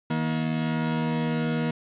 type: tone pair together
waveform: 40% pulse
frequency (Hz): 158.7 / 237.8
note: D#3 / A#3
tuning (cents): +35 / +35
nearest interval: perfect fifth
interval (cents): 700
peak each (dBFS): -26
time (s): 0.1-1.71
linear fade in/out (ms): 5
effects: resampled to 8000 Hz + 8-bit